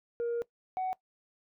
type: tone pair in turn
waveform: sine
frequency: 471 / 747.7 Hz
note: A#4 / F#5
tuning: +18 / +18 cents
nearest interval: minor sixth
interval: 800 cents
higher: second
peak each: -27 / -28 dBFS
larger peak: first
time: 0.2-0.42 / 0.77-0.93 s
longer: first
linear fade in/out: 0 ms
effects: noise-tail reverb RT60 0.1 s tail -21 dB re dry + tanh soft clip ceiling -28 dBFS